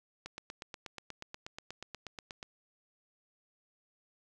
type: click train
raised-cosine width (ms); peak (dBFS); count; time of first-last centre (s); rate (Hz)
0.2; -25; 19; 0.26-2.429; 8.3
effects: none